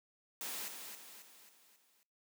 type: noise with echo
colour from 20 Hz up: white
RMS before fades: -42 dBFS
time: 0.41-0.68 s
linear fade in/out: 0 ms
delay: 270 ms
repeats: 5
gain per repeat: -6 dB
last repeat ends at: 2.03 s
effects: noise-tail reverb RT60 0.4 s tail -23 dB re dry + high-pass 200 Hz 12 dB/octave